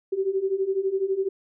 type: beating tone pair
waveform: sine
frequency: 377.9 / 389.9 Hz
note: F#4 / G4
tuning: +37 / -9 cents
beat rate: 12 Hz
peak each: -27 / -24 dBFS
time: 0.12-1.29 s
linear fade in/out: 10 ms
effects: none